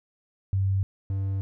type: tone pair in turn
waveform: sine / triangle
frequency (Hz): 96.7 / 97.22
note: G2 / G2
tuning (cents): -23 / -14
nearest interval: unison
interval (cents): 9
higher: second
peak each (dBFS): -21 / -23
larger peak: first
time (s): 0.53-0.83 / 1.1-1.41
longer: second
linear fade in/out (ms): 0
effects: none